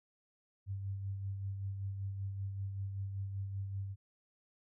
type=tone with tremolo; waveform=sine; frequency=98 Hz; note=G2; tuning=in tune; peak=-35 dBFS; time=0.66-3.96 s; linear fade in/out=50 ms; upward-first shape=sine; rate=5.2 Hz; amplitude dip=40%; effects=none